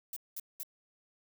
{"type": "noise bursts", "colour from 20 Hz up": "violet", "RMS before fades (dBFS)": -40, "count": 3, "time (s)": [0.13, 0.632], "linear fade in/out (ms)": 2, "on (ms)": 34, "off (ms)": 200, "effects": []}